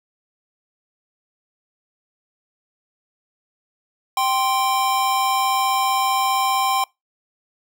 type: tone pair together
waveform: square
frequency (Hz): 781.7 / 1046.5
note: G5 / C6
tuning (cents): -5 / 0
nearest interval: perfect fourth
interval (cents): 505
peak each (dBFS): -21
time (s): 4.17-6.84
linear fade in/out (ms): 2
effects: noise-tail reverb RT60 0.2 s tail -25 dB re dry